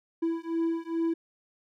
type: beating tone pair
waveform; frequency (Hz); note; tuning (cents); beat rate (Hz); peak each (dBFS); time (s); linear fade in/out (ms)
triangle; 329.6 / 332; E4 / E4; 0 / +12; 2.4; -28; 0.22-1.14; 10
effects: none